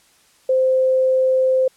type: tone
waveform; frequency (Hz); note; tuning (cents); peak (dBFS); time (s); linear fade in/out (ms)
sine; 520; C5; -11; -13; 0.49-1.68; 5
effects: white hiss -55 dBFS RMS until 1.76 s + low-pass 10000 Hz 12 dB/octave